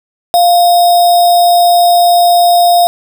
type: tone with sample-and-hold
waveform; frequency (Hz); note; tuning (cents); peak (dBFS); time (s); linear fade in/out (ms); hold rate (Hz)
sine; 698.5; F5; 0; -4; 0.34-2.87; 0; 4410
effects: none